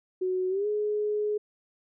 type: tone with pitch glide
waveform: sine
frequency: 370 to 420.1 Hz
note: F#4 to G#4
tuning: 0 to +20 cents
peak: -25 dBFS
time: 0.21-1.38 s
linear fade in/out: 10 ms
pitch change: +220 cents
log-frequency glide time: 0.49-0.67 s
effects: none